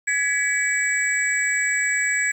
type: tone cluster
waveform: sine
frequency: 1686 / 1975 / 2283 / 7750 Hz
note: G#6 / B6 / D7 / B8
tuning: +26 / 0 / -50 / -34 cents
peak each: -23 / -25 / -26 / -26 dBFS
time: 0.07-2.32 s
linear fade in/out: 10 ms
effects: 8-bit